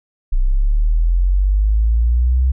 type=linear sweep; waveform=sine; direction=up; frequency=30.1 to 65.41 Hz; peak=-11 dBFS; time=0.32-2.52 s; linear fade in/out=10 ms; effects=none